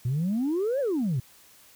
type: exponential two-way sweep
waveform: sine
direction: up then down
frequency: 116.54 to 582 to 116.54 Hz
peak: -22 dBFS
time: 0.05-1.2 s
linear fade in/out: 5 ms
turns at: 0.8 s
effects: tanh soft clip ceiling -21 dBFS + white hiss -55 dBFS RMS until 1.75 s